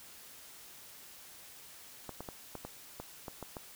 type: clicks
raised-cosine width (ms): 1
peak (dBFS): -27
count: 9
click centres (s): 2.093 / 2.206 / 2.288 / 2.553 / 2.65 / 3 / 3.282 / 3.427 / 3.568
effects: white hiss -53 dBFS RMS until 3.75 s